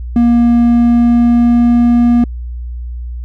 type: tone with pitch glide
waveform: triangle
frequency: 237 to 238.8 Hz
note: A#3 to A#3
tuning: +29 to +42 cents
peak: -4 dBFS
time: 0.16-2.24 s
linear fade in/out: 2 ms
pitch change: +13 cents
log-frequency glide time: 0.62-2.02 s
effects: added 60 Hz sine -20 dBFS peak until 3.24 s